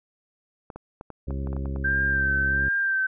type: clicks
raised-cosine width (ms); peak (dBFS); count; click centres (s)
1; -24; 10; 0.702 / 0.76 / 1.011 / 1.103 / 1.307 / 1.472 / 1.53 / 1.566 / 1.657 / 1.761
type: harmonic tone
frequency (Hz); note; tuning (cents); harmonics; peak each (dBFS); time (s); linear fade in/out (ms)
68; C#2; -33; 1 / 2 / 3 / 4 / 5 / 6 / 8; -28 / -34 / -38 / -40 / -42 / -44 / -46; 1.27-2.69; 10
type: tone with vibrato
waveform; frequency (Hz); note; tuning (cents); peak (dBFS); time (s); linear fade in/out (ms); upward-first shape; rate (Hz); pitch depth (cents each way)
sine; 1568; G6; 0; -21; 1.84-3.07; 10; sine; 1.4; 36
effects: none